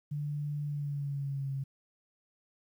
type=tone with pitch glide; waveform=sine; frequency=146.83 to 136.21 Hz; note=D3 to C#3; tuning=0 to -30 cents; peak=-32 dBFS; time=0.11-1.64 s; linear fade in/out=10 ms; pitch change=-130 cents; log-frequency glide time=0.64-1.53 s; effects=11-bit